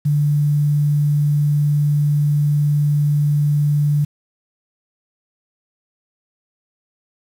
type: tone with quantisation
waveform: sine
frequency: 146.83 Hz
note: D3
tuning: in tune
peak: -13 dBFS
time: 0.05-4.05 s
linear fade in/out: 10 ms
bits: 7
effects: none